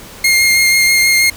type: tone with vibrato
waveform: sawtooth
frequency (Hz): 2128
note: C7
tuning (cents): +29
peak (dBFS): -5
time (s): 0.24-1.3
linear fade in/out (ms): 5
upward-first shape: sine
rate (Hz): 6.2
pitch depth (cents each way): 13
effects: pink hiss -34 dBFS RMS until 1.36 s